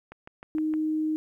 click train, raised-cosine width 0.5 ms, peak -27 dBFS, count 5, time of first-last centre 0.12-0.738 s, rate 6.47 Hz
sine tone, 311.1 Hz, D#4, in tune, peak -24 dBFS, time 0.55-1.16 s, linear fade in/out 0 ms
effects 11-bit

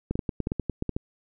clicks, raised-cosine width 3 ms, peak -14 dBFS, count 12, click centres 0.11 / 0.155 / 0.192 / 0.292 / 0.403 / 0.471 / 0.519 / 0.597 / 0.697 / 0.824 / 0.893 / 0.965 s, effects none

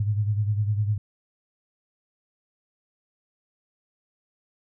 sine beating tone pair, 103.5 / 113.4 Hz, G#2 / A#2, -5 / -47 cents, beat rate 9.9 Hz, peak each -22 / -29 dBFS, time 0-0.98 s, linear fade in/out 5 ms, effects none

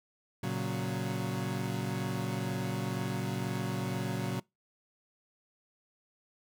30% pulse chord, F# major, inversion first, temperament equal, 116.54 / 138.59 / 185 Hz, A#2 / C#3 / F#3, 0 / 0 / 0 cents, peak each -34 / -34 / -33 dBFS, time 0.43-4.4 s, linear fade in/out 5 ms, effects noise-tail reverb RT60 0.2 s tail -24 dB re dry

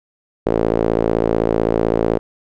sawtooth tone with band-pass filter, 55.8 Hz, A1, 25 cents sharp, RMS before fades -17 dBFS, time 0.46-2.19 s, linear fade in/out 10 ms, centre 450 Hz, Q 2.2, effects none

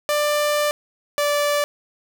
sawtooth tone pair in turn, 592 / 583.2 Hz, D5 / D5, +14 / -12 cents, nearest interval unison, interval 26 cents, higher first, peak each -14 / -14 dBFS, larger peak neither, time 0.09-0.71 / 1.18-1.64 s, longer first, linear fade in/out 0 ms, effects none

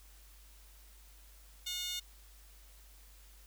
15% pulse tone with high-pass filter, 722 Hz, F#5, 43 cents flat, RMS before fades -39 dBFS, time 1.66-2 s, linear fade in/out 10 ms, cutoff 4000 Hz, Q 4.6, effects added 50 Hz sine -56 dBFS peak until 3.46 s + white hiss -62 dBFS RMS until 3.46 s

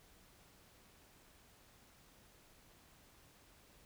silence, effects pink hiss -65 dBFS RMS until 3.85 s

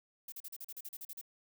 violet noise bursts, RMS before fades -45 dBFS, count 12, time 0.28-1.213 s, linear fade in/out 5 ms, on 42 ms, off 39 ms, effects none

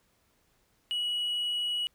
triangle tone, 2922 Hz, F#7, 22 cents flat, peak -26 dBFS, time 0.91-1.87 s, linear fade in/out 0 ms, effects tanh soft clip ceiling -22 dBFS + pink hiss -70 dBFS RMS until 1.94 s

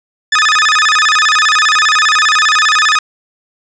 sawtooth tone with vibrato, 1480 Hz, F#6, in tune, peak -4 dBFS, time 0.32-2.99 s, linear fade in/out 5 ms, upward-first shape square, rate 15 Hz, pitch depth 290 cents each way, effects resampled to 16000 Hz + 7-bit

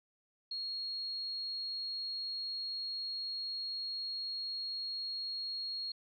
sine tone, 4291 Hz, C8, 43 cents sharp, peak -36 dBFS, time 0.51-5.92 s, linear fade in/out 5 ms, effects MP3 96 kbps

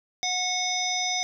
harmonic tone with a mistuned harmonic, 730 Hz, F#5, 24 cents flat, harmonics 1 / 3 / 5 / 7 / 8, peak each -31 / -31 / -31 / -31 / -31 dBFS, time 0.23-1.23 s, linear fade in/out 0 ms, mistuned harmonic 8, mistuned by +54 cents, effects none

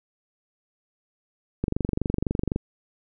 click train, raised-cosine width 3 ms, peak -11 dBFS, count 23, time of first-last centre 1.64-2.561 s, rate 23.9 Hz, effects none

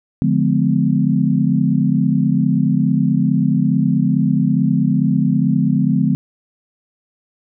sine chord, D diminished seventh, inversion none, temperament just, 146.83 / 176.2 / 211.4 / 253.7 Hz, D3 / F3 / Ab3 / Cb4, 0 / +16 / +31 / +47 cents, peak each -18 dBFS, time 0.22-6.15 s, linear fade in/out 0 ms, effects none

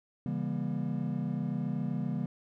triangle chord, C# diminished seventh, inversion none, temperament just, 138.59 / 166.31 / 199.57 / 239.5 Hz, C#3 / E3 / G3 / Bb3, 0 / +16 / +31 / +47 cents, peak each -34 dBFS, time 0.26-2.26 s, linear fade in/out 2 ms, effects none

